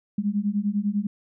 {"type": "beating tone pair", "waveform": "sine", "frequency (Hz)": [200, 210], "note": ["G3", "G#3"], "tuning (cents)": [35, 19], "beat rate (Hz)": 10, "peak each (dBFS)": -25, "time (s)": [0.18, 1.07], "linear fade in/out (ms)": 5, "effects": []}